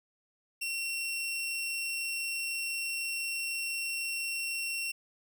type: tone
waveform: sawtooth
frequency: 2726 Hz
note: F7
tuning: 43 cents flat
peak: -29 dBFS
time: 0.61-4.92 s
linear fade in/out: 10 ms
effects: none